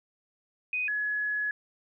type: tone pair in turn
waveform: sine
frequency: 2496 / 1691.8 Hz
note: D#7 / G#6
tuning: +5 / +32 cents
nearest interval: perfect fifth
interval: 673 cents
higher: first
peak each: -27 dBFS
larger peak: neither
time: 0.73-0.88 / 0.88-1.51 s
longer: second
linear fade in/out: 2 ms
effects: none